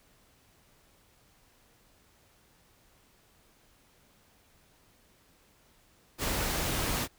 pink noise, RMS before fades -31 dBFS, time 6.18-7.08 s, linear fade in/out 50 ms, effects pink hiss -64 dBFS RMS until 7.18 s

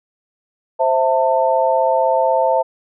sine chord, A minor, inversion first, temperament equal with one note detuned, 523.3 / 659.3 / 895.4 Hz, C5 / E5 / A5, 0 / 0 / +30 cents, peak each -17 dBFS, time 0.79-2.63 s, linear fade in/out 20 ms, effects none

